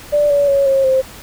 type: tone with pitch steps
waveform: sine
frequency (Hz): 587.3 / 571.2 / 555.6 / 540.4 / 525.6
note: D5 / D5 / C#5 / C#5 / C5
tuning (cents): 0 / -48 / +4 / -44 / +8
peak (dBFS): -10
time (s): 0.12-1.02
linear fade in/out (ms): 20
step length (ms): 180
effects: pink hiss -36 dBFS RMS until 1.22 s